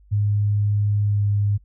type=tone with pitch glide; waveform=sine; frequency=103.3 to 102.29 Hz; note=G#2 to G#2; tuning=-9 to -26 cents; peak=-17 dBFS; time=0.11-1.58 s; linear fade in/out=20 ms; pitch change=-17 cents; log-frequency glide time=1-1.23 s; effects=noise-tail reverb RT60 0.1 s tail -25 dB re dry + added 50 Hz sine -49 dBFS peak until 1.64 s